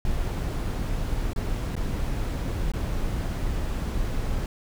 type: noise with dropouts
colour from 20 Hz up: brown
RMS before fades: -27 dBFS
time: 0.05-4.46 s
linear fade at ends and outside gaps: 1 ms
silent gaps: 1.333-1.361 / 1.754-1.765 / 2.718-2.736 s
effects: none